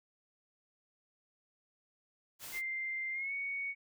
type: noise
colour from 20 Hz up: white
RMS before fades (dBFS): -46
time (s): 2.39-2.62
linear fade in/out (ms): 50
type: tone with pitch glide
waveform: sine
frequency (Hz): 2092 to 2229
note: C7 to C#7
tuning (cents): -1 to +9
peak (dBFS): -35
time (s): 2.52-3.75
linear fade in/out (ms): 50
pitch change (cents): +110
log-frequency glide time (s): 3.12-3.33
effects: none